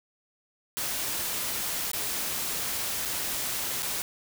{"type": "noise with dropouts", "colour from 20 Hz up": "white", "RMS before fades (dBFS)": -31, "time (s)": [0.77, 4.02], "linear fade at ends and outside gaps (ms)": 0, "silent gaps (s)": [[1.916, 1.933], [3.051, 3.056], [3.823, 3.829]], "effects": []}